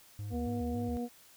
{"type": "tone with vibrato", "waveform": "triangle", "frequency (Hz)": 88, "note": "F2", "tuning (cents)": 14, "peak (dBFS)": -35, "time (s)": [0.19, 0.97], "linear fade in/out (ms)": 0, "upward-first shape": "square", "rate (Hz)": 3.6, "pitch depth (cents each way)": 280}
{"type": "harmonic tone", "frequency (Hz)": 240.4, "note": "B3", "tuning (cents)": -46, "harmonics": [1, 2, 3], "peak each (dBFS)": [-34, -40, -44], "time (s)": [0.3, 1.09], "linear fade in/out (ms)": 50}
{"effects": ["white hiss -59 dBFS RMS until 1.36 s"]}